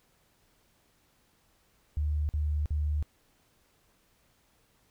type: tone bursts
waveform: sine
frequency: 74.8 Hz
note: D2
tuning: 32 cents sharp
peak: -26 dBFS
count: 3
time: 1.97-3.026 s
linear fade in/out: 0 ms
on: 320 ms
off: 48 ms
effects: pink hiss -68 dBFS RMS until 4.9 s